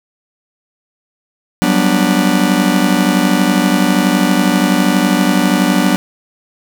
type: chord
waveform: 45% pulse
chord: G major seventh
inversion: third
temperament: just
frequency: 183.75 / 196 / 245 / 294 Hz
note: F#3 / G3 / B3 / D4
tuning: -12 / 0 / -14 / +2 cents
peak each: -16 dBFS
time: 1.62-5.96 s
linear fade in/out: 0 ms
effects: none